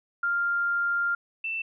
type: tone pair in turn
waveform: sine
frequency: 1396.9 / 2668 Hz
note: F6 / E7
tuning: 0 / +20 cents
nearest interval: major seventh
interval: 1120 cents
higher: second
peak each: -23 / -28 dBFS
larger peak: first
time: 0.23-1.15 / 1.44-1.62 s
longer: first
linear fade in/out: 5 ms
effects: none